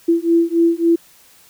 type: beating tone pair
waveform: sine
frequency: 333.9 / 337.5 Hz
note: E4 / E4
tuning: +22 / +41 cents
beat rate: 3.6 Hz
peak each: -15 dBFS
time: 0.08-0.96 s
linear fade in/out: 10 ms
effects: white hiss -49 dBFS RMS until 1.49 s